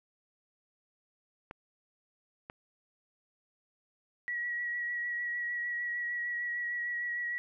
clicks, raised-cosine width 0.5 ms, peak -27 dBFS, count 2, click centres 1.511 / 2.499 s
sine tone with vibrato, 1921 Hz, B6, 48 cents flat, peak -32 dBFS, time 4.28-7.38 s, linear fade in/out 0 ms, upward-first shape sine, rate 6.6 Hz, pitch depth 19 cents each way
effects none

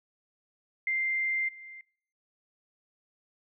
sine tone with level steps, 2093 Hz, C7, in tune, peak -26 / -43 dBFS, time 0.87-1.81 s, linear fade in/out 2 ms, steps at 1.48 s, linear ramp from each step 10 ms, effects noise-tail reverb RT60 0.6 s tail -26 dB re dry

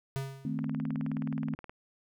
square tone with exponential decay, 135.7 Hz, C#3, 36 cents flat, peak -30 dBFS, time 0.16-0.67 s, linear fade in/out 0 ms, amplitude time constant 110 ms
sine chord, A diminished, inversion second, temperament equal, 155.56 / 220 / 261.6 Hz, Eb3 / A3 / C4, 0 / 0 / 0 cents, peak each -35 dBFS, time 0.45-1.55 s, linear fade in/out 2 ms
click train, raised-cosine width 0.5 ms, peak -29 dBFS, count 22, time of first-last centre 0.59-1.695 s, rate 19 Hz
effects none

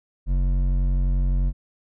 sine tone with hard clipping, 45.83 Hz, F#1, 16 cents flat, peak -20 dBFS, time 0.26-1.53 s, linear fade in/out 50 ms, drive 9 dB, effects none

